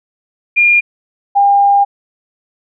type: tone pair in turn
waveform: sine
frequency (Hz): 2412 / 803.2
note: D7 / G5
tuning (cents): +46 / +42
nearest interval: octave + perfect fifth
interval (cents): 1904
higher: first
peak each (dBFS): -6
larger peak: neither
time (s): 0.56-0.81 / 1.35-1.85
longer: second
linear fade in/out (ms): 20
effects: none